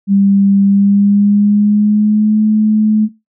sine tone with pitch glide, 198 to 214.7 Hz, G3 to A3, +18 to -42 cents, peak -7 dBFS, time 0.07-3.09 s, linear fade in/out 50 ms, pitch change +140 cents, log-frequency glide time 0.64-2.41 s, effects noise-tail reverb RT60 0.2 s tail -17 dB re dry

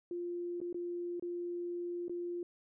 sine tone with dropouts, 349.2 Hz, F4, in tune, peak -36 dBFS, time 0.11-2.43 s, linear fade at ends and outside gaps 2 ms, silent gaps 0.603-0.614 / 0.728-0.744 / 1.197-1.224 / 2.082-2.095 s, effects none

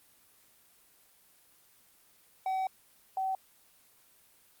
triangle / sine tone pair in turn, 759 / 763.4 Hz, F#5 / G5, +44 / -46 cents, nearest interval unison, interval 10 cents, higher second, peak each -27 / -29 dBFS, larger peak first, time 2.46-2.67 / 3.17-3.35 s, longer first, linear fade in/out 2 ms, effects white hiss -63 dBFS RMS until 4.6 s + Opus 24 kbps

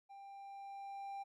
triangle tone with level ramp, 792 Hz, G5, 18 cents sharp, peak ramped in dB -50 to -40 dBFS, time 0.09-1.24 s, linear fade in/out 20 ms, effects none

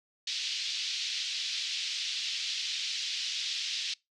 pink band-pass noise, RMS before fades -34 dBFS, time 0.27-3.94 s, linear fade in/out 5 ms, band 3000 to 5300 Hz, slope 24 dB/octave, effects noise-tail reverb RT60 0.2 s tail -24 dB re dry + low-pass 8000 Hz 12 dB/octave

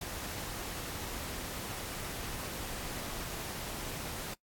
pink noise, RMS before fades -40 dBFS, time 0.01-4.34 s, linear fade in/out 5 ms, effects noise-tail reverb RT60 0.1 s tail -20 dB re dry + AAC 64 kbps

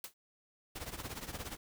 white noise with exponential decay, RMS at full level -39 dBFS, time 0.04-0.14 s, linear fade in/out 2 ms, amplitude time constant 21 ms
pink noise with tremolo, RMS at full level -40 dBFS, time 0.75-1.57 s, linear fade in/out 10 ms, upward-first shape triangle, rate 17 Hz, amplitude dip 85%
effects none

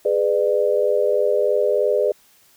sine chord, G# diminished, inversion none, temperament just, 415.3 / 498.4 / 598 Hz, G#4 / B4 / D5, 0 / +16 / +31 cents, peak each -20 dBFS, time 0.05-2.12 s, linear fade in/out 5 ms, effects white hiss -55 dBFS RMS until 2.56 s

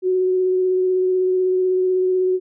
sine tone with vibrato, 370 Hz, F#4, in tune, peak -15 dBFS, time 0.02-2.4 s, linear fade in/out 50 ms, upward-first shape triangle, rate 16 Hz, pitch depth 17 cents each way, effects none

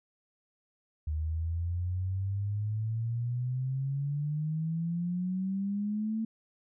sine exponential sweep, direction up, 75.9 to 224.4 Hz, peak -29 dBFS, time 1.07-6.25 s, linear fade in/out 5 ms, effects none

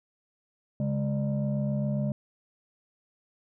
sine tone cluster, 139 / 206.5 / 597 Hz, C#3 / G#3 / D5, +5 / -10 / +28 cents, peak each -27 / -28 / -35 dBFS, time 0.8-2.12 s, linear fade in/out 2 ms, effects tanh soft clip ceiling -20 dBFS

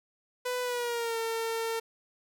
sawtooth tone with pitch glide, 497.8 to 453.9 Hz, B4 to A#4, +14 to -46 cents, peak -26 dBFS, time 0.45-1.8 s, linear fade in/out 10 ms, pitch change -160 cents, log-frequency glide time 0.62-1.18 s, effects none

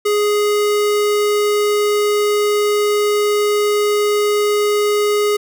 square tone, 415.7 Hz, G#4, 2 cents sharp, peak -14 dBFS, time 0.05-5.37 s, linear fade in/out 10 ms, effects none

